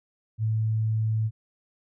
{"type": "tone", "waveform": "sine", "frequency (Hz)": 110, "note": "A2", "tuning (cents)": 0, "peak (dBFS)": -22, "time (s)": [0.38, 1.31], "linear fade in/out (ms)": 50, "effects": []}